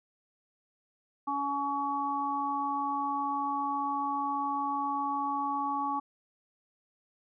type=harmonic tone; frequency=281.7 Hz; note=C#4; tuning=28 cents sharp; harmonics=1 / 3 / 4; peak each=-37 / -32 / -32 dBFS; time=1.27-6 s; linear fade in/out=10 ms; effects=none